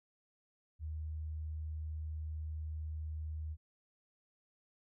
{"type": "tone", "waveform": "sine", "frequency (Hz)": 77.78, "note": "D#2", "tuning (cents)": 0, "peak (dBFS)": -38, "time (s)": [0.79, 3.57], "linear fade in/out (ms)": 50, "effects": []}